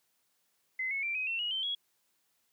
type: tone with pitch steps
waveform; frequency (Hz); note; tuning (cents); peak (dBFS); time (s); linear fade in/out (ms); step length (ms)
sine; 2049 / 2196 / 2354 / 2523 / 2704 / 2898 / 3106 / 3329; C7 / C#7 / D7 / D#7 / E7 / F#7 / G7 / G#7; -37 / -17 / +3 / +23 / +43 / -37 / -17 / +3; -31; 0.79-1.75; 5; 120
effects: white hiss -75 dBFS RMS until 2.52 s + high-pass 100 Hz 12 dB/octave